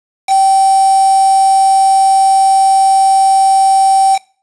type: tone with quantisation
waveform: sine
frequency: 775 Hz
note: G5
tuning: 20 cents flat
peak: -6 dBFS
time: 0.27-4.19 s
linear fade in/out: 50 ms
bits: 3
effects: noise-tail reverb RT60 0.4 s tail -22 dB re dry + resampled to 24000 Hz